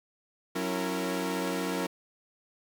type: tone cluster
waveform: sawtooth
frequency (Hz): 184.3 / 275.1 / 332.4 / 461.7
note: F#3 / C#4 / E4 / A#4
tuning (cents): -7 / -13 / +15 / -17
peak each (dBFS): -31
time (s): 0.55-1.87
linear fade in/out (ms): 10
effects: none